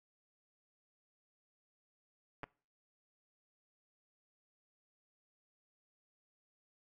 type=clicks; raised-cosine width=0.5 ms; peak=-28 dBFS; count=2; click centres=2.433 / 2.44 s; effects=noise-tail reverb RT60 0.4 s tail -23 dB re dry + AAC 48 kbps